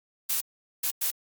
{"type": "noise bursts at uneven times", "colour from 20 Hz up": "blue", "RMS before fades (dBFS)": -27, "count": 3, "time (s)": [[0.29, 0.41], [0.83, 0.91], [1.01, 1.11]], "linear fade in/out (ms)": 10, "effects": ["Opus 48 kbps"]}